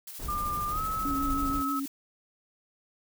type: noise with tremolo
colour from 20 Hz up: blue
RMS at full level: -41 dBFS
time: 0.07-1.88 s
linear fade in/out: 5 ms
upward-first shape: square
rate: 13 Hz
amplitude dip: 35%
type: noise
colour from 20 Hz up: brown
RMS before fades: -36 dBFS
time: 0.19-1.63 s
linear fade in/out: 10 ms
type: tone with pitch glide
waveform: sine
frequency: 1198 to 1291.4 Hz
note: D6 to E6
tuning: +34 to -36 cents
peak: -29 dBFS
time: 0.28-1.8 s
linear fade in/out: 10 ms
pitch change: +130 cents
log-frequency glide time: 0.69-0.81 s
type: tone with vibrato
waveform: sine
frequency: 277.7 Hz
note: C#4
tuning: 3 cents sharp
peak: -30 dBFS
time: 1.05-1.86 s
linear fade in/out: 5 ms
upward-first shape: triangle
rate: 6.3 Hz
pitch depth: 36 cents each way
effects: none